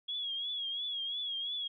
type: tone with vibrato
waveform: sine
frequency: 3322 Hz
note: G#7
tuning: in tune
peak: -34 dBFS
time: 0.08-1.68 s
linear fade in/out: 10 ms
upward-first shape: triangle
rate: 2.9 Hz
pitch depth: 82 cents each way
effects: none